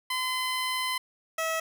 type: tone pair in turn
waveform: 15% pulse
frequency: 1023 / 647.1 Hz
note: C6 / E5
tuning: -39 / -32 cents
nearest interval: minor sixth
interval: 793 cents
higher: first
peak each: -21 dBFS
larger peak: neither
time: 0.1-0.98 / 1.38-1.6 s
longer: first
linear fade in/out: 5 ms
effects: none